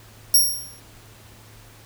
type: tone with exponential decay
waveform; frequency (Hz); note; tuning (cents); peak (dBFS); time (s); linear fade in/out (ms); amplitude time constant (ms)
5% pulse; 5588; F8; 0; -4; 0.34-0.8; 5; 100
effects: added 108 Hz sine -49 dBFS peak until 1.85 s + pink hiss -49 dBFS RMS until 1.85 s